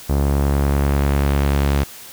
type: tone with low-pass filter sweep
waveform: sawtooth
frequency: 70.3 Hz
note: C#2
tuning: 25 cents sharp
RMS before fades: -17 dBFS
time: 0.09-1.84 s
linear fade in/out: 10 ms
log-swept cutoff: 900 to 5700 Hz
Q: 0.7
effects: white hiss -38 dBFS RMS until 2.12 s